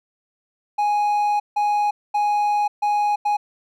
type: tone bursts at uneven times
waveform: triangle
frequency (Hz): 830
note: G#5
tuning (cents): -1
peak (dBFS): -15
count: 5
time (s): 0.78-1.4 / 1.56-1.91 / 2.14-2.68 / 2.82-3.16 / 3.25-3.37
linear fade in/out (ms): 10
effects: none